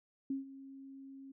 sine tone with ADSR envelope, 270.8 Hz, C#4, 40 cents flat, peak -32 dBFS, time 0.3-1.32 s, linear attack 4 ms, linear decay 140 ms, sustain -16 dB, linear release 8 ms, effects none

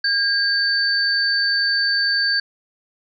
sine tone pair together, 1618 / 4551 Hz, G#6 / C#8, -46 / +45 cents, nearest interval octave + tritone, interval 1791 cents, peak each -19 dBFS, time 0.04-2.4 s, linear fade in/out 5 ms, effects none

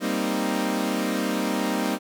sawtooth chord, C minor seventh, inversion second, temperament equal, 196 / 233.1 / 261.6 / 311.1 Hz, G3 / Bb3 / C4 / Eb4, 0 / 0 / 0 / 0 cents, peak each -25 dBFS, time 0-1.99 s, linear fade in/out 50 ms, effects none

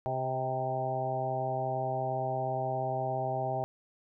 harmonic tone with a mistuned harmonic, 131 Hz, C3, 2 cents sharp, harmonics 1 / 2 / 3 / 4 / 5 / 6 / 7, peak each -36 / -46 / -40 / -42 / -34 / -34 / -44 dBFS, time 0.06-3.64 s, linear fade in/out 0 ms, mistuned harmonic 5, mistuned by -30 cents, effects none

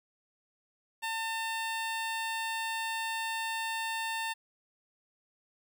15% pulse tone, 900 Hz, A5, 39 cents sharp, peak -26 dBFS, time 1.02-4.34 s, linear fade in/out 20 ms, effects none

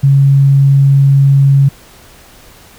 sine tone, 138.2 Hz, C#3, 5 cents flat, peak -4 dBFS, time 0.03-1.69 s, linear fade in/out 10 ms, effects pink hiss -40 dBFS RMS until 2.78 s

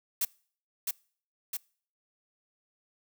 blue noise with echo, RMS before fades -28 dBFS, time 0.21-0.25 s, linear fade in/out 5 ms, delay 660 ms, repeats 2, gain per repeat -3 dB, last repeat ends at 1.57 s, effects noise-tail reverb RT60 0.5 s tail -25 dB re dry

